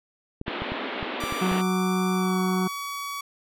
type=clicks; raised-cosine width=3 ms; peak=-19 dBFS; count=8; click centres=0.414 / 0.481 / 0.62 / 0.72 / 1.028 / 1.238 / 1.324 / 1.517 s
type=band-pass noise; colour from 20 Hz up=pink; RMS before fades=-32 dBFS; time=0.46-1.62 s; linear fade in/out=20 ms; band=230 to 3700 Hz; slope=48 dB/octave
type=tone with pitch glide; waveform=sawtooth; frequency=1174.7 to 1132.1 Hz; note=D6 to C#6; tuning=0 to +36 cents; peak=-27 dBFS; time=1.2-3.21 s; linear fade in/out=5 ms; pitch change=-64 cents; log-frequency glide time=2.12-2.41 s
type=harmonic tone; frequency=185 Hz; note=F#3; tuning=in tune; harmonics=1 / 2 / 4 / 5 / 6 / 7 / 8; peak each=-23 / -29 / -35 / -37 / -39 / -40 / -41 dBFS; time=1.41-2.68 s; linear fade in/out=10 ms
effects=none